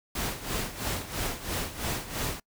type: noise with tremolo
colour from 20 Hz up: pink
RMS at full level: -30 dBFS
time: 0.15-2.4 s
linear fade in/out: 5 ms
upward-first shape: sine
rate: 3 Hz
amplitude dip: 75%
effects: noise-tail reverb RT60 0.1 s tail -25 dB re dry